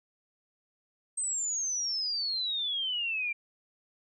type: exponential sweep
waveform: sine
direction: down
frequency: 8372 to 2349 Hz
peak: -29 dBFS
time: 1.17-3.33 s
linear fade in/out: 10 ms
effects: none